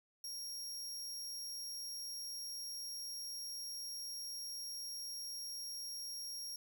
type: tone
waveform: sawtooth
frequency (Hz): 5588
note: F8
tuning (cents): 0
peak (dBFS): -40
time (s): 0.24-6.56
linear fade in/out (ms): 2
effects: 12-bit